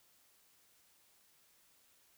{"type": "silence", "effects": ["white hiss -69 dBFS RMS until 2.17 s"]}